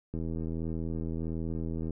click train, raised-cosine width 3 ms, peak -23 dBFS, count 145, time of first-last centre 0.14-1.907 s, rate 81.5 Hz, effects none

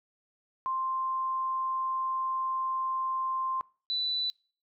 sine tone pair in turn, 1050 / 3978 Hz, C6 / B7, +6 / +12 cents, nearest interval octave + major seventh, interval 2306 cents, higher second, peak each -28 dBFS, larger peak neither, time 0.66-3.61 / 3.9-4.3 s, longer first, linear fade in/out 0 ms, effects noise-tail reverb RT60 0.4 s tail -24 dB re dry

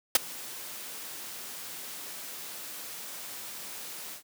white noise with ADSR envelope, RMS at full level -17 dBFS, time 0.15-4.23 s, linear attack 4 ms, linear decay 18 ms, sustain -24 dB, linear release 100 ms, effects high-pass 150 Hz 12 dB/octave

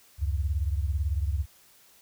sine beating tone pair, 69.9 / 87.9 Hz, C#2 / F2, +15 / +12 cents, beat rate 18 Hz, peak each -26 / -30 dBFS, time 0.18-1.46 s, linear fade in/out 50 ms, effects white hiss -58 dBFS RMS until 2.01 s

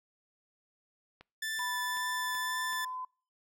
click train, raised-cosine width 0.3 ms, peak -34 dBFS, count 5, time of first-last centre 1.21-2.731 s, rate 2.63 Hz
sawtooth tone with vibrato, 1758 Hz, A6, 2 cents flat, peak -30 dBFS, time 1.42-2.85 s, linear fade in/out 5 ms, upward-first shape triangle, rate 1.9 Hz, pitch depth 9 cents each way
sine tone with pitch glide, 987.8 to 1016.7 Hz, B5 to B5, 0 to +50 cents, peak -36 dBFS, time 1.59-3.05 s, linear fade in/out 5 ms, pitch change +50 cents, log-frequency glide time 1.73-2.74 s
effects noise-tail reverb RT60 0.4 s tail -26 dB re dry

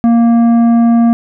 sine tone with tanh clipping, 233.1 Hz, A#3, in tune, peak -7 dBFS, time 0.04-1.13 s, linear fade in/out 0 ms, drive 9 dB, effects none

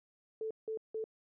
sine tone bursts, 440 Hz, A4, in tune, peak -35 dBFS, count 3, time 0.41-1.041 s, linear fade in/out 2 ms, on 97 ms, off 170 ms, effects none

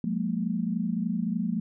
sine tone cluster, 178.1 / 208.3 / 231.7 Hz, F3 / G#3 / A#3, +34 / +5 / -10 cents, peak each -30 dBFS, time 0.04-1.6 s, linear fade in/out 2 ms, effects none

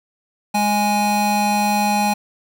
square tone pair together, 207.2 / 829 Hz, G#3 / G#5, -4 / -3 cents, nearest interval 2 octaves, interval 2401 cents, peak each -21 / -18 dBFS, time 0.54-2.14 s, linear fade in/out 10 ms, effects none

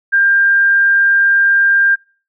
sine tone, 1596 Hz, G6, 31 cents sharp, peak -8 dBFS, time 0.12-1.96 s, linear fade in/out 20 ms, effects noise-tail reverb RT60 0.4 s tail -26 dB re dry

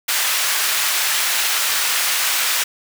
pink high-pass noise, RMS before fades -19 dBFS, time 0.08-2.64 s, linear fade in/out 10 ms, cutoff 1500 Hz, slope 12 dB/octave, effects none

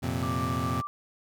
25% pulse chord, F suspended fourth, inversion none, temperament equal, 87.31 / 116.54 / 130.81 Hz, F2 / Bb2 / C3, 0 / 0 / 0 cents, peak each -29 dBFS, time 0.02-0.82 s, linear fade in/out 20 ms
sine tone, 1174 Hz, D6, 1 cent flat, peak -32 dBFS, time 0.23-0.87 s, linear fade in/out 0 ms
effects none

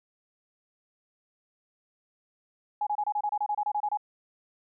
sine tone bursts, 835 Hz, G#5, 9 cents sharp, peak -25 dBFS, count 14, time 2.81-3.973 s, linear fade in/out 5 ms, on 58 ms, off 27 ms, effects none

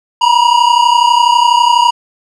square tone pair together, 942 / 974.1 Hz, A#5 / B5, +18 / -24 cents, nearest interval minor second, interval 58 cents, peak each -10 dBFS, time 0.21-1.91 s, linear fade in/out 10 ms, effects low-pass 5000 Hz 12 dB/octave

